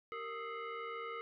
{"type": "tone with frequency modulation", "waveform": "sine", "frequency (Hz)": 389.1, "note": "G4", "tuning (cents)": -13, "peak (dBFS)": -40, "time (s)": [0.12, 1.21], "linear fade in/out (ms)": 0, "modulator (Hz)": 851, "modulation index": 2.1, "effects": []}